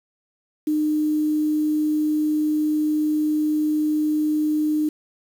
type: tone with quantisation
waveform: sine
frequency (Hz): 304.6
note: D#4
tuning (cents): -37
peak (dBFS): -18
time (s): 0.67-4.89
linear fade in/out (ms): 5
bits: 7
effects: none